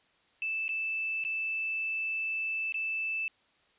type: tone with dropouts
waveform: sine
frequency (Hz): 2637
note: E7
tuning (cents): 0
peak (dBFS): -30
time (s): 0.42-3.28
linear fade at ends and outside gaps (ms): 1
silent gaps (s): 0.681-0.691 / 1.239-1.249 / 2.723-2.743
effects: white hiss -67 dBFS RMS until 3.78 s + resampled to 8000 Hz